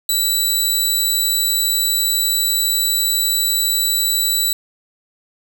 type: tone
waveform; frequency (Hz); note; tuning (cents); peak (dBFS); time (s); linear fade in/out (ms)
15% pulse; 3951; B7; 0; -8; 0.09-4.53; 2
effects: none